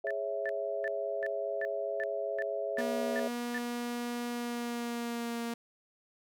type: chord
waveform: sine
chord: C# minor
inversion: second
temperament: equal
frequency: 415.3 / 554.4 / 659.3 Hz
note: G#4 / C#5 / E5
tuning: 0 / 0 / 0 cents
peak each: -38 / -36 / -35 dBFS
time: 0.04-3.28 s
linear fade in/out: 5 ms
type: tone bursts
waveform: sine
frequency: 1760 Hz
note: A6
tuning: in tune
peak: -34 dBFS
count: 10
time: 0.07-3.58 s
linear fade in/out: 0 ms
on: 36 ms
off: 350 ms
type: tone with pitch glide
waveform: sawtooth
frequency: 240.2 to 233.8 Hz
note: B3 to A#3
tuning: -48 to +5 cents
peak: -30 dBFS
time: 2.78-5.54 s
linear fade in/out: 5 ms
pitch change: -47 cents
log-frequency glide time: 4.31-5.42 s
effects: none